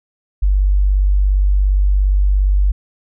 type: tone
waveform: sine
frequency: 48.63 Hz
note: G1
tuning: 13 cents flat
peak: -10 dBFS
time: 0.42-2.72 s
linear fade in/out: 10 ms
effects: none